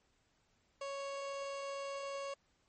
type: tone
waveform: 30% pulse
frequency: 554.4 Hz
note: C#5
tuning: in tune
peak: -37 dBFS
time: 0.81-2.34 s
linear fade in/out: 5 ms
effects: pink hiss -75 dBFS RMS until 2.68 s + MP3 32 kbps